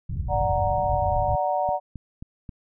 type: low-pass noise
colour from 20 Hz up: white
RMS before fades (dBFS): -28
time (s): 0.09-1.36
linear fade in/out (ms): 5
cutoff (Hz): 120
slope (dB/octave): 24
type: chord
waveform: sine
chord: D augmented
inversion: none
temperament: equal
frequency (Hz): 587.3 / 740 / 932.3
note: D5 / F#5 / A#5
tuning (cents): 0 / 0 / 0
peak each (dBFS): -26 / -24 / -28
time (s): 0.28-1.8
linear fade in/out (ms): 50
type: click train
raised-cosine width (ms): 5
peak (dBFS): -24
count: 4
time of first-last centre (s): 1.69-2.492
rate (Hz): 3.74
effects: none